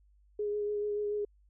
sine tone with vibrato, 415.3 Hz, G#4, in tune, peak -30 dBFS, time 0.39-1.25 s, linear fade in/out 5 ms, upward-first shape sine, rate 6.9 Hz, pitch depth 16 cents each way, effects added 50 Hz sine -61 dBFS peak until 1.49 s

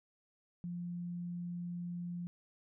sine tone, 174.61 Hz, F3, in tune, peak -38 dBFS, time 0.64-2.27 s, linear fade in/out 0 ms, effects none

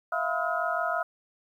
sine tone cluster, 655 / 701 / 1008 / 1277 / 1429 Hz, E5 / F5 / B5 / D#6 / F6, -11 / +6 / +35 / +45 / +39 cents, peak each -32 / -31 / -37 / -31 / -32 dBFS, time 0.12-1.03 s, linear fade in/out 5 ms, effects 10-bit

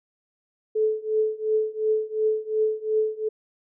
sine tone with tremolo, 433.8 Hz, A4, 25 cents flat, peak -17 dBFS, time 0.75-3.29 s, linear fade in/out 10 ms, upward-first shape triangle, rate 2.8 Hz, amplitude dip 95%, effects none

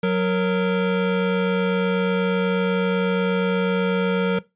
square tone pair together, 184.33 / 464.8 Hz, F#3 / A#4, -6 / -5 cents, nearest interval octave + major third, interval 1601 cents, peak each -21 / -22 dBFS, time 0.03-4.39 s, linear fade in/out 5 ms, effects noise-tail reverb RT60 0.2 s tail -19 dB re dry + resampled to 8000 Hz

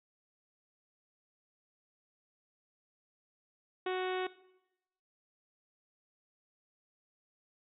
harmonic tone, 370 Hz, F#4, in tune, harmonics 1 / 2 / 3 / 4 / 5 / 6 / 7 / 8 / 9 / 10, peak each -33 / -39 / -43 / -45 / -47 / -49 / -50 / -51 / -52 / -53 dBFS, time 3.86-4.27 s, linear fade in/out 5 ms, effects noise-tail reverb RT60 0.9 s tail -18 dB re dry

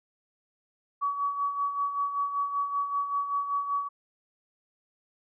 sine tone with tremolo, 1134 Hz, C#6, 39 cents sharp, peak -24 dBFS, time 1.01-3.89 s, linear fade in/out 20 ms, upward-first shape sine, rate 5.2 Hz, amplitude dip 60%, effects none

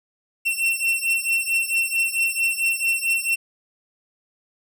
45% pulse beating tone pair, 2705 / 2709.5 Hz, E7 / E7, +44 / +47 cents, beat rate 4.5 Hz, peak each -23 dBFS, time 0.45-3.36 s, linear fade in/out 20 ms, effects none

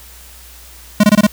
square tone bursts, 208.9 Hz, G#3, 10 cents sharp, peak -6 dBFS, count 5, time 1-1.268 s, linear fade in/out 5 ms, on 36 ms, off 22 ms, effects added 60 Hz sine -40 dBFS peak until 1.32 s + white hiss -40 dBFS RMS until 1.32 s

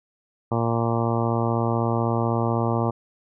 harmonic tone, 116 Hz, A#2, 8 cents flat, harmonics 1 / 2 / 3 / 4 / 5 / 6 / 7 / 8 / 9 / 10, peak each -24 / -27 / -29 / -30 / -31 / -32 / -32 / -33 / -34 / -34 dBFS, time 0.51-2.91 s, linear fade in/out 10 ms, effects none

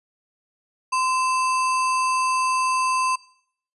sine tone with sample-and-hold, 1031 Hz, C6, 26 cents flat, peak -19 dBFS, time 0.92-3.16 s, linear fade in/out 10 ms, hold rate 3675 Hz, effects noise-tail reverb RT60 0.6 s tail -19 dB re dry + resampled to 24000 Hz

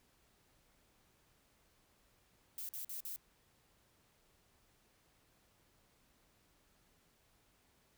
violet noise bursts, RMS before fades -44 dBFS, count 4, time 2.58-3.161 s, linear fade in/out 0 ms, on 110 ms, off 47 ms, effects pink hiss -72 dBFS RMS until 7.97 s

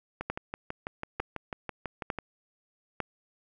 two click trains, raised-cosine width 0.5 ms, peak -19 / -15 dBFS, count 13 / 4, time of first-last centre 0.21-2.187 / 0.3-3.003 s, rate 6.07 / 1.11 Hz, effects none

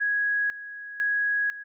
sine tone with tremolo, 1661.2 Hz, G#6, in tune, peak -22 dBFS, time 0-1.64 s, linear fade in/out 20 ms, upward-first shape square, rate 1 Hz, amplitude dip 80%, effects none

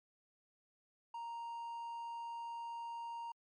triangle tone, 932.3 Hz, A#5, in tune, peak -40 dBFS, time 1.14-3.32 s, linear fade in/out 5 ms, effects MP3 48 kbps

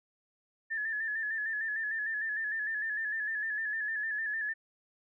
sine tone with vibrato, 1746 Hz, A6, 14 cents flat, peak -31 dBFS, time 0.7-4.54 s, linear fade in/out 20 ms, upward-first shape square, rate 6.6 Hz, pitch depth 47 cents each way, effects none

